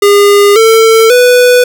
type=tone with pitch steps; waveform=square; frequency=406.2 / 448.1 / 494.3 Hz; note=G#4 / A4 / B4; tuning=-38 / +32 / +1 cents; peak=-3 dBFS; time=0.02-1.64 s; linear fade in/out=5 ms; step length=540 ms; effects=none